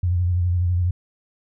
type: tone with vibrato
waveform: sine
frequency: 88.6 Hz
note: F2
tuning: 25 cents sharp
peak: -17 dBFS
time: 0.03-0.91 s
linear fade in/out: 5 ms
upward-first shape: triangle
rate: 12 Hz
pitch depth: 60 cents each way
effects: none